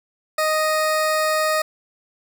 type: tone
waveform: 20% pulse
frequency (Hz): 622.3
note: D#5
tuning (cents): 0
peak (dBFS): -13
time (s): 0.38-1.62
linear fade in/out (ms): 5
effects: none